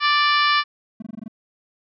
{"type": "harmonic tone", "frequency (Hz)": 587.3, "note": "D5", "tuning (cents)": 0, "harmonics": [2, 3, 4, 5, 6, 7, 8, 9], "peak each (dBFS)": [-18, -22, -24, -26, -28, -29, -30, -31], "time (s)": [0, 0.64], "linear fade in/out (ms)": 50}
{"type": "tone bursts", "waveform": "triangle", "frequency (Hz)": 220, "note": "A3", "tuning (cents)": 0, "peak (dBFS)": -27, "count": 7, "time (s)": [1, 1.281], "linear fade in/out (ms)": 5, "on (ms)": 23, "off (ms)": 20}
{"effects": []}